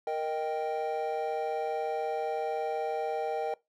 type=chord; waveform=triangle; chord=Eb major; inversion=second; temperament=equal; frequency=466.2 / 622.3 / 784 Hz; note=Bb4 / Eb5 / G5; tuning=0 / 0 / 0 cents; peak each=-31 / -33 / -31 dBFS; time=0.07-3.54 s; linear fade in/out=2 ms; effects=noise-tail reverb RT60 0.2 s tail -22 dB re dry + tanh soft clip ceiling -18 dBFS